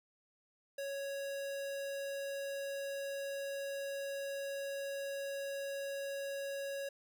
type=tone; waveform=square; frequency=554.4 Hz; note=C#5; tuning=in tune; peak=-39 dBFS; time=0.78-6.89 s; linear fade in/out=5 ms; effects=none